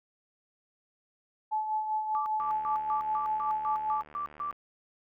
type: tone with tremolo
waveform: sine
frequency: 863 Hz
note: A5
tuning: 34 cents flat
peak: -26 dBFS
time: 1.51-4.03 s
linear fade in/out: 20 ms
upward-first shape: sine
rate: 5.1 Hz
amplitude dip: 50%
type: tone bursts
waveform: sine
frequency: 1169 Hz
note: D6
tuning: 8 cents flat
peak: -31 dBFS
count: 10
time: 2.15-4.51 s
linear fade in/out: 0 ms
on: 110 ms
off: 140 ms
type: click train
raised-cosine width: 0.5 ms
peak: -35 dBFS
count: 160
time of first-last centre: 2.41-4.527 s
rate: 75.1 Hz
effects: none